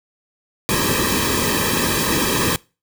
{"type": "noise with comb filter", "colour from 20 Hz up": "pink", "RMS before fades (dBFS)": -19, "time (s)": [0.69, 2.56], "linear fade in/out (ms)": 0, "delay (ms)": 1.4, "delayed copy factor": -1, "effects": ["noise-tail reverb RT60 0.3 s tail -23 dB re dry"]}